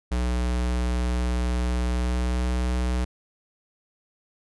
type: tone with pitch glide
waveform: square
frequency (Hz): 61 to 61.78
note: B1 to B1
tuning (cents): -21 to +1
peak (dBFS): -23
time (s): 0.11-3.05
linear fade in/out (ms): 10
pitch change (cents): +22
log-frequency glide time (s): 1.86-2.5
effects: resampled to 24000 Hz